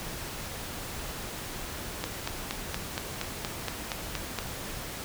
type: click train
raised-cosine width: 0.2 ms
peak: -13 dBFS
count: 11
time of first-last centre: 2.04-4.387 s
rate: 4.26 Hz
effects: pink hiss -38 dBFS RMS until 5.04 s